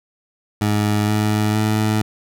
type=tone with pitch steps; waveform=20% pulse; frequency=104.8 / 106.32 / 107.87 Hz; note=G#2 / G#2 / A2; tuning=+16 / +41 / -34 cents; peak=-11 dBFS; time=0.61-2.02 s; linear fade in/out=5 ms; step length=470 ms; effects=none